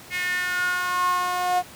sawtooth tone with high-pass filter sweep, 360.7 Hz, F#4, 44 cents flat, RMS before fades -24 dBFS, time 0.1-1.63 s, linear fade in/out 50 ms, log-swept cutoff 2100 to 730 Hz, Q 6.8, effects pink hiss -44 dBFS RMS until 1.75 s + high-pass 80 Hz 12 dB/octave

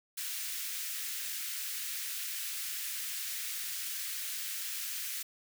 white high-pass noise, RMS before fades -38 dBFS, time 0.17-5.23 s, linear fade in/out 10 ms, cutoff 1600 Hz, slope 24 dB/octave, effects none

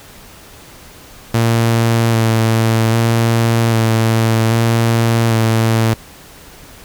sawtooth tone with vibrato, 114 Hz, A#2, 38 cents flat, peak -7 dBFS, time 1.34-5.94 s, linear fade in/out 5 ms, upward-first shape square, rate 0.63 Hz, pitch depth 19 cents each way, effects pink hiss -39 dBFS RMS until 6.84 s

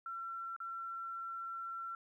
sine tone with dropouts, 1354 Hz, E6, 46 cents sharp, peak -40 dBFS, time 0.06-1.95 s, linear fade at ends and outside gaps 2 ms, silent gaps 0.564-0.602 s, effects 13-bit

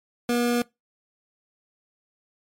25% pulse tone, 240.3 Hz, B3, 47 cents flat, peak -17 dBFS, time 0.29-0.62 s, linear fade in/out 2 ms, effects noise-tail reverb RT60 0.2 s tail -23 dB re dry + MP3 64 kbps

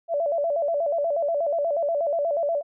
sine tone with vibrato, 622.3 Hz, D#5, in tune, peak -21 dBFS, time 0.08-2.63 s, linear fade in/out 50 ms, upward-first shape square, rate 8.3 Hz, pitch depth 130 cents each way, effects none

